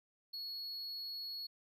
triangle tone, 4352 Hz, C#8, 33 cents flat, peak -40 dBFS, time 0.33-1.47 s, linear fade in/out 10 ms, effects none

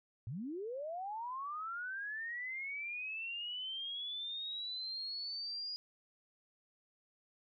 sine linear sweep, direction up, 99 to 4900 Hz, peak -39 dBFS, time 0.27-5.76 s, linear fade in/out 0 ms, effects none

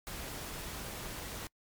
pink noise, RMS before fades -42 dBFS, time 0.07-1.47 s, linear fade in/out 0 ms, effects noise-tail reverb RT60 0.1 s tail -26 dB re dry + MP3 96 kbps

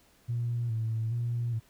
sine tone with vibrato, 115.4 Hz, A#2, 17 cents flat, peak -27 dBFS, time 0.28-1.6 s, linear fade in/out 20 ms, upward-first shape square, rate 1.2 Hz, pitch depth 51 cents each way, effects tanh soft clip ceiling -23 dBFS + pink hiss -63 dBFS RMS until 1.69 s

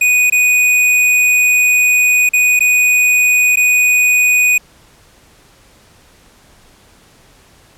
square tone with dropouts, 2480 Hz, D#7, 6 cents flat, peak -9 dBFS, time 0.01-4.58 s, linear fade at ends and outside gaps 5 ms, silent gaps 0.3-0.322 / 2.291-2.334 / 2.593-2.605 / 3.559-3.57 s, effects pink hiss -47 dBFS RMS until 7.77 s + low-pass 12000 Hz 12 dB/octave

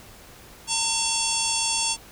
harmonic tone with a mistuned harmonic, 906 Hz, A#5, 50 cents flat, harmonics 1 / 3 / 4 / 5 / 6 / 7 / 8 / 9 / 10, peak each -31 / -31 / -31 / -31 / -31 / -31 / -31 / -31 / -31 dBFS, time 0.67-1.97 s, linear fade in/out 50 ms, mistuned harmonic 4, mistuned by -120 cents, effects pink hiss -47 dBFS RMS until 2.11 s

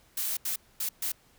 blue noise bursts at uneven times, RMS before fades -31 dBFS, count 4, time 0.17-0.37 / 0.45-0.56 / 0.8-0.89 / 1.02-1.12 s, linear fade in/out 5 ms, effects pink hiss -62 dBFS RMS until 1.38 s

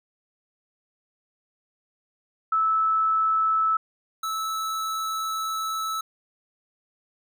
sine / square tone pair in turn, 1308 / 1308 Hz, E6 / E6, -14 / -14 cents, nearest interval unison, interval 0 cents, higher neither, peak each -19 / -27 dBFS, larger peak first, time 2.52-3.77 / 4.23-6.01 s, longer second, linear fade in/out 5 ms, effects none

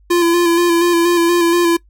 square tone with vibrato, 343.2 Hz, F4, 30 cents flat, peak -11 dBFS, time 0.1-1.77 s, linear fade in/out 10 ms, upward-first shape square, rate 4.2 Hz, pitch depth 26 cents each way, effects noise-tail reverb RT60 0.1 s tail -21 dB re dry + added 50 Hz sine -46 dBFS peak until 1.89 s

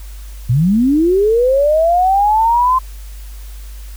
sine linear sweep, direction up, 110 to 1045 Hz, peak -9 dBFS, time 0.49-2.79 s, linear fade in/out 10 ms, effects added 50 Hz sine -28 dBFS peak until 3.96 s + white hiss -43 dBFS RMS until 3.96 s

